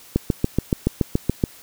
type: click train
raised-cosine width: 3 ms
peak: -4 dBFS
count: 10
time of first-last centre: 0.16-1.438 s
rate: 7.04 Hz
effects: white hiss -46 dBFS RMS until 1.62 s